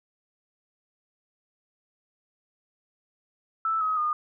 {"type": "tone with pitch steps", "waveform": "sine", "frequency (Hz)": [1318.5, 1269.2, 1221.7], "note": ["E6", "D#6", "D#6"], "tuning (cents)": [0, 34, -32], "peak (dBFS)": -23, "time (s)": [3.65, 4.13], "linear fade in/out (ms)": 2, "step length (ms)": 160, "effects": []}